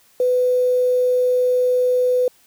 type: tone with quantisation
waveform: sine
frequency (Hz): 500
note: B4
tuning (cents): +21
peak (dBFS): -14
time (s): 0.2-2.28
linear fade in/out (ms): 2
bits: 7
effects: white hiss -55 dBFS RMS until 2.46 s